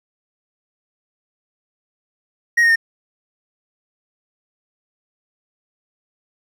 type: tone with pitch steps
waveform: triangle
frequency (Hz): 1882 / 1852.9 / 1824.2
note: A#6 / A#6 / A#6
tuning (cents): +16 / -11 / -38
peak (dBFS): -9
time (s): 2.57-2.759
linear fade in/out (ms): 10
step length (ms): 63
effects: none